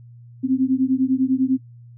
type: beating tone pair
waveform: sine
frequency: 256.9 / 266.9 Hz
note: C4 / C4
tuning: -32 / +35 cents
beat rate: 10 Hz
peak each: -19 dBFS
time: 0.43-1.58 s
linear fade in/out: 20 ms
effects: noise-tail reverb RT60 0.1 s tail -17 dB re dry + added 119 Hz sine -41 dBFS peak until 1.97 s